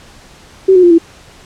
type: tone with pitch steps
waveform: sine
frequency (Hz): 381 / 364.4 / 348.6 / 333.4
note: G4 / F#4 / F4 / E4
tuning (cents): -49 / -26 / -3 / +20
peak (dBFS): -3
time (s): 0.68-0.984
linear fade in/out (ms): 10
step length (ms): 76
effects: pink hiss -40 dBFS RMS until 1.45 s + low-pass 8000 Hz 12 dB/octave

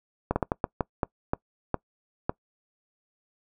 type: slowing click train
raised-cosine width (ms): 1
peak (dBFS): -10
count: 10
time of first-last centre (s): 0.31-2.295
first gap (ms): 50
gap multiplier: 1.35
effects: noise-tail reverb RT60 0.1 s tail -24 dB re dry

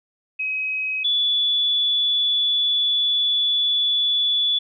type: tone pair in turn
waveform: sine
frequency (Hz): 2539 / 3441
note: D#7 / A7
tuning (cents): +34 / -39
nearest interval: perfect fourth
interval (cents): 527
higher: second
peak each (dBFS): -22 / -17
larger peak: second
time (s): 0.39-1.04 / 1.04-4.59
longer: second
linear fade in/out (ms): 10
effects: none

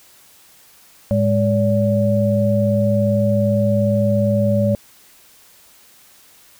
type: tone cluster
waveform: sine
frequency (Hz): 108.4 / 205.9 / 572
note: A2 / G#3 / D5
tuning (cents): -25 / -15 / -46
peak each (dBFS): -18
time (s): 1.11-4.75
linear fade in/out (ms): 0
effects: white hiss -49 dBFS RMS until 6.59 s

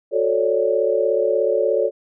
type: chord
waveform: sine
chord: D major seventh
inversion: first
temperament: just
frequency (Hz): 367.1 / 440.5 / 550.6 / 587.3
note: F#4 / A4 / C#5 / D5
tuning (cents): -14 / +2 / -12 / 0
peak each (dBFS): -24 / -20 / -20 / -23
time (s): 0.11-1.91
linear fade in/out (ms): 50
effects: none

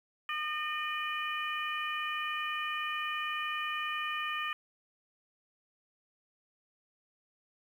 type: harmonic tone with a mistuned harmonic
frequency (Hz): 609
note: D#5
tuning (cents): -37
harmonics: 2 / 3 / 4 / 5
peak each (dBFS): -36 / -38 / -39 / -40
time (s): 0.29-4.53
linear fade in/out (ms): 2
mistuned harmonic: 5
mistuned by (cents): -34
effects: 10-bit

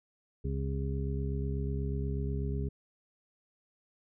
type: harmonic tone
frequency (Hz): 68.2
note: C#2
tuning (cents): -28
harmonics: 1 / 2 / 3 / 4 / 6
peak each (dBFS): -33 / -35 / -41 / -44 / -41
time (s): 0.44-2.69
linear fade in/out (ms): 10
effects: none

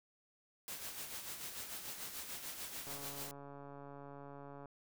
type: noise with tremolo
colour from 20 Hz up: white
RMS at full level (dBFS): -44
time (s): 0.68-3.31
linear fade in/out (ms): 0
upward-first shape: sine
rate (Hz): 6.8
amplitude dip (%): 50
type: click train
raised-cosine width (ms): 1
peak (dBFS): -38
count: 253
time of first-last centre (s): 2.87-4.657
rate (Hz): 141
effects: none

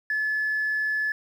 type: tone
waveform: sine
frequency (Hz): 1723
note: A6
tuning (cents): -37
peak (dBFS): -22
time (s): 0.1-1.12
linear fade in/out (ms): 2
effects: tanh soft clip ceiling -19 dBFS + 9-bit

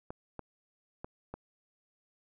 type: clicks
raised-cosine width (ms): 1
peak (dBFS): -26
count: 4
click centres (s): 0.105 / 0.393 / 1.045 / 1.34
effects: none

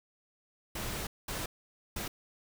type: noise bursts at uneven times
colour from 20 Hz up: pink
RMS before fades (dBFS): -37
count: 3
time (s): 0.75-1.07 / 1.28-1.46 / 1.96-2.08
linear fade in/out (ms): 5
effects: none

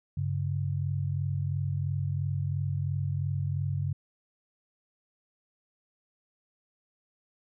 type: tone pair together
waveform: sine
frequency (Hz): 97.56 / 140.5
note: G2 / C#3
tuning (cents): -8 / +24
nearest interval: tritone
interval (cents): 632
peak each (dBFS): -30 / -30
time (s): 0.17-3.93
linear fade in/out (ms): 5
effects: none

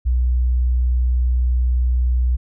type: tone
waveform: sine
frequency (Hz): 61.74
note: B1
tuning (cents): 0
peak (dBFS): -14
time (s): 0.05-2.37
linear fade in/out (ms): 20
effects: none

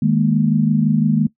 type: chord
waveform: sine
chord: D# suspended fourth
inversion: none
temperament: just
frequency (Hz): 155.56 / 207.4 / 233.3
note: D#3 / G#3 / A#3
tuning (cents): 0 / -2 / +2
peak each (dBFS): -17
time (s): 0.02-1.27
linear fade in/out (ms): 5
effects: noise-tail reverb RT60 0.1 s tail -19 dB re dry

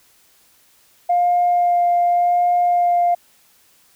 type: tone with vibrato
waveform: sine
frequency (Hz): 704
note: F5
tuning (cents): +14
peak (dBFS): -12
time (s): 1.09-3.15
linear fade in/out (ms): 10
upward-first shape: sine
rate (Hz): 0.88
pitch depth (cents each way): 9
effects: tanh soft clip ceiling -9 dBFS + white hiss -55 dBFS RMS until 3.95 s

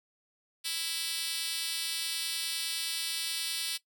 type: tone with high-pass filter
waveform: 5% pulse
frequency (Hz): 329.6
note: E4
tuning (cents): 0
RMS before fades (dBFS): -34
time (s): 0.64-3.78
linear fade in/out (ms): 20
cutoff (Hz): 4500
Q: 1.1
effects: noise-tail reverb RT60 0.1 s tail -18 dB re dry

